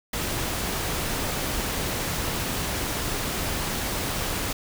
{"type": "noise", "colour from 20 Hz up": "pink", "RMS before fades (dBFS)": -28, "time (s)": [0.13, 4.53], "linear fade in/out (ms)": 5, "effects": []}